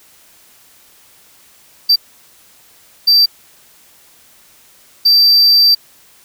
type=tone bursts at uneven times; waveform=triangle; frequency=4675 Hz; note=D8; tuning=9 cents flat; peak=-5 dBFS; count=3; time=1.89-1.96 / 3.07-3.26 / 5.05-5.75 s; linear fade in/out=10 ms; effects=white hiss -47 dBFS RMS until 6.24 s